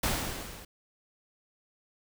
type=noise with level ramp; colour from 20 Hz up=pink; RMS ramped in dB=-27 to -48 dBFS; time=0.03-0.65 s; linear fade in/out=5 ms; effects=none